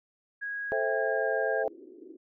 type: tone with pitch glide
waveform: sine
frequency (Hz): 1650 to 1619.8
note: G#6 to G#6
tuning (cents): -12 to -44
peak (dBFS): -32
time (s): 0.41-1.64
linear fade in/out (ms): 20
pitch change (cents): -32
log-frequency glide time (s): 0.69-1.3
type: chord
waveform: sine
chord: A minor seventh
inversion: none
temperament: just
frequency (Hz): 440 / 528 / 660 / 792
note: A4 / C5 / E5 / G5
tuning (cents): 0 / +16 / +2 / +18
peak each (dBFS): -31 / -31 / -31 / -36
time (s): 0.72-1.68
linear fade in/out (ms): 0
type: band-pass noise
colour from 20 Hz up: white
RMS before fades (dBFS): -49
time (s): 1.63-2.17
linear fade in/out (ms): 10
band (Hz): 290 to 390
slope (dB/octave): 48
effects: none